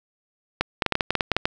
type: clicks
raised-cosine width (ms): 0.3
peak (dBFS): -4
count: 12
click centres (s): 0.61 / 0.822 / 0.863 / 0.923 / 0.954 / 1.008 / 1.106 / 1.153 / 1.208 / 1.317 / 1.366 / 1.455
effects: none